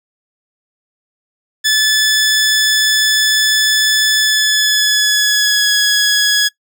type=tone with pitch glide; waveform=15% pulse; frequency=1734 to 1675.9 Hz; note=A6 to G#6; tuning=-26 to +15 cents; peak=-4 dBFS; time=1.64-6.49 s; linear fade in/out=20 ms; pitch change=-59 cents; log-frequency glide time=4.17-5.72 s; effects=noise-tail reverb RT60 0.1 s tail -20 dB re dry